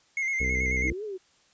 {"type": "tone with vibrato", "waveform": "triangle", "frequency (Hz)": 2130, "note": "C7", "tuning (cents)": 30, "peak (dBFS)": -24, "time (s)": [0.17, 0.9], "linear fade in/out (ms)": 2, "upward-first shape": "square", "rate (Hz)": 9.2, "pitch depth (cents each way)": 36}
{"type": "harmonic tone", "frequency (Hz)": 63.8, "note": "C2", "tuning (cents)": -43, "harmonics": [1, 2, 3, 4, 5, 6, 7, 8], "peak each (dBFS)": [-29, -40, -39, -39, -45, -44, -38, -48], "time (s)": [0.4, 0.93], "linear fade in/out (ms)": 5}
{"type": "exponential two-way sweep", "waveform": "sine", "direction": "up then down", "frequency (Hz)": [287.5, 440, 361.4], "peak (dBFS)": -32, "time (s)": [0.83, 1.18], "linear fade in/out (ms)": 20, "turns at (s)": 1.04}
{"effects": ["white hiss -63 dBFS RMS until 1.53 s", "resampled to 16000 Hz"]}